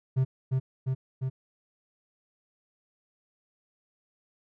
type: tone with echo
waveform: triangle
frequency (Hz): 130.81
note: C3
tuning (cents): 0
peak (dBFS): -19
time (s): 0.16-0.25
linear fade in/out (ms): 20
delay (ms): 350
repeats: 3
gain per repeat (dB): -2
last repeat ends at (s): 1.3
effects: none